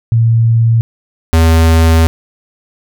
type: tone pair in turn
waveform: sine / square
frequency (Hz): 114.7 / 81.6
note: A#2 / E2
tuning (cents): -28 / -17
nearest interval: tritone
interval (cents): 589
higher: first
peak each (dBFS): -6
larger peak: neither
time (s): 0.12-0.81 / 1.33-2.07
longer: second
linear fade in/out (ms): 0
effects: none